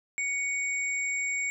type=tone pair together; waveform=sine; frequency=2227 / 7418 Hz; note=C#7 / A#8; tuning=+7 / -9 cents; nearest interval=octave + major sixth; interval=2084 cents; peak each=-28 / -35 dBFS; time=0.18-1.5 s; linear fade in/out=0 ms; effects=none